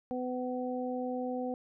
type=harmonic tone; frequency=251.4 Hz; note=B3; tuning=31 cents sharp; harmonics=1 / 2 / 3; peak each=-35 / -36 / -40 dBFS; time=0.11-1.54 s; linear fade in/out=0 ms; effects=none